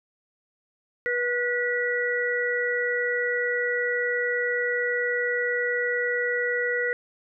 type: harmonic tone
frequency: 486.3 Hz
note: B4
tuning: 27 cents flat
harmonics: 1 / 3 / 4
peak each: -27 / -30 / -26 dBFS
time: 1.06-6.93 s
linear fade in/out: 0 ms
effects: none